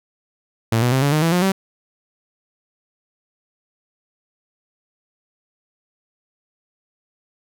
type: tone with pitch steps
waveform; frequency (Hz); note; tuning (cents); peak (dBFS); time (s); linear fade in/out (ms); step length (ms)
sawtooth; 113.7 / 122.57 / 132.12 / 142.43 / 153.53 / 165.51 / 178.41 / 192.33; A#2 / B2 / C3 / C#3 / D#3 / E3 / F3 / G3; -43 / -13 / +17 / +47 / -23 / +7 / +37 / -33; -11; 0.72-1.52; 5; 100
effects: none